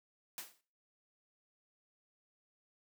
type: noise with exponential decay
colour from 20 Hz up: white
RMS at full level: -41 dBFS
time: 0.38-0.61 s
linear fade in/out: 1 ms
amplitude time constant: 48 ms
effects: noise-tail reverb RT60 0.4 s tail -19 dB re dry + high-pass 200 Hz 12 dB/octave